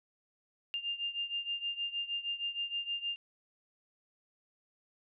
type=beating tone pair; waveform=sine; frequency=2800 / 2806.4 Hz; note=F7 / F7; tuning=+4 / +8 cents; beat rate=6.4 Hz; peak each=-36 / -39 dBFS; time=0.74-3.16 s; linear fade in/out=0 ms; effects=none